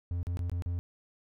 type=tone with dropouts; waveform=triangle; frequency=87.31 Hz; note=F2; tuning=in tune; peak=-28 dBFS; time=0.11-0.79 s; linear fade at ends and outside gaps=0 ms; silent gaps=0.23-0.269 / 0.371-0.392 / 0.497-0.516 / 0.622-0.66 s; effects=none